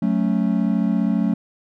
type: chord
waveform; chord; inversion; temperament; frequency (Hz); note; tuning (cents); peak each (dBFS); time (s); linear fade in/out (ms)
triangle; F# minor; none; equal; 185 / 220 / 277.2; F#3 / A3 / C#4; 0 / 0 / 0; -19 / -18 / -22; 0.02-1.34; 5
effects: none